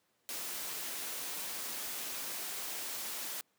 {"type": "noise", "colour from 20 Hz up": "white", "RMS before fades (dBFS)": -40, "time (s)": [0.29, 3.41], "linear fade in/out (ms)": 0, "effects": ["pink hiss -75 dBFS RMS until 3.58 s", "high-pass 200 Hz 12 dB/octave"]}